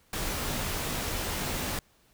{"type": "noise with comb filter", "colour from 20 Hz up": "pink", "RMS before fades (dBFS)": -32, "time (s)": [0.13, 1.79], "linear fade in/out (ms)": 2, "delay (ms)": 18, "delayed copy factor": -0.5, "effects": ["pink hiss -64 dBFS RMS until 2.13 s"]}